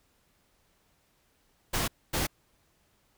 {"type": "noise bursts at uneven times", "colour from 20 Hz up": "pink", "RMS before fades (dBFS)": -29, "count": 2, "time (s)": [[1.73, 1.88], [2.13, 2.27]], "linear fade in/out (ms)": 10, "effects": ["pink hiss -69 dBFS RMS until 3.17 s"]}